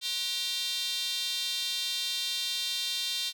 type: tone with high-pass filter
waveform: square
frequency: 212.4 Hz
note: G#3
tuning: 39 cents sharp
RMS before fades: -32 dBFS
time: 0.01-3.33 s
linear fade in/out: 50 ms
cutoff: 3700 Hz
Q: 4.3
effects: none